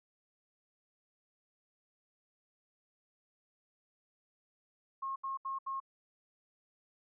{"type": "tone bursts", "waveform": "sine", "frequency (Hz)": 1079, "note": "C#6", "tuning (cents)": -47, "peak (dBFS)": -35, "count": 4, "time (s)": [5.02, 5.802], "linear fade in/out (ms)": 10, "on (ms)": 140, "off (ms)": 74, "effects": []}